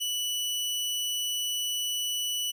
sawtooth tone, 2960 Hz, F#7, in tune, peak -25 dBFS, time 0-2.52 s, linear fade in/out 20 ms, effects none

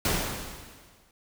pink noise with exponential decay, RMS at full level -24 dBFS, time 0.05-1.11 s, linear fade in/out 2 ms, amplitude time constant 230 ms, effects none

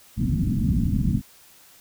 white low-pass noise, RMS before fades -22 dBFS, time 0.16-1.22 s, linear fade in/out 50 ms, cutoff 250 Hz, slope 48 dB/octave, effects white hiss -52 dBFS RMS until 1.8 s

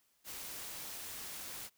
white noise with amplitude modulation, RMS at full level -44 dBFS, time 0.24-1.7 s, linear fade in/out 50 ms, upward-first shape sine, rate 281 Hz, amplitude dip 25%, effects white hiss -74 dBFS RMS until 1.77 s

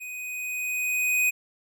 square tone with level ramp, 2496 Hz, D#7, 5 cents sharp, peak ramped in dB -36 to -20 dBFS, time 0-1.31 s, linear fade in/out 20 ms, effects none

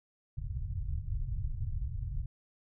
pink low-pass noise, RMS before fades -35 dBFS, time 0.37-2.26 s, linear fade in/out 5 ms, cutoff 130 Hz, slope 48 dB/octave, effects none

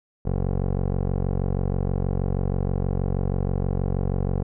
15% pulse tone with low-pass filter, 46.28 Hz, F#1, 1 cent sharp, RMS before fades -24 dBFS, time 0.25-4.43 s, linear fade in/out 10 ms, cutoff 600 Hz, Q 1, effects none

